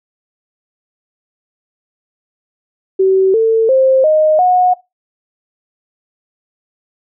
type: tone with pitch steps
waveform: sine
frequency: 381.3 / 448.2 / 526.9 / 619.4 / 728.2 Hz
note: G4 / A4 / C5 / D#5 / F#5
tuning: -48 / +32 / +12 / -8 / -28 cents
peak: -7 dBFS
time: 2.99-4.74 s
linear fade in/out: 10 ms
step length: 350 ms
effects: noise-tail reverb RT60 0.2 s tail -19 dB re dry